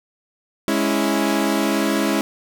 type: chord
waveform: sawtooth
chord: C# minor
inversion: second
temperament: equal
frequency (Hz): 207.7 / 277.2 / 329.6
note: G#3 / C#4 / E4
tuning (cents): 0 / 0 / 0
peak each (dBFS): -18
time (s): 0.68-2.21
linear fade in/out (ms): 0
effects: none